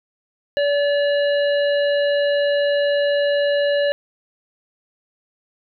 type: harmonic tone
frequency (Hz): 574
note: D5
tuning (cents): -40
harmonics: 1 / 3 / 5 / 7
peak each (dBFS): -16 / -26 / -30 / -33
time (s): 0.57-3.92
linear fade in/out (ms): 0
effects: none